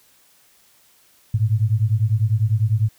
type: beating tone pair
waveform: sine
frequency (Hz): 104.6 / 114.6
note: G#2 / A#2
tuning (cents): +13 / -29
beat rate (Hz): 10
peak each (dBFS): -18 / -19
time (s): 1.34-2.89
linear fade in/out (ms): 5
effects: white hiss -56 dBFS RMS until 2.98 s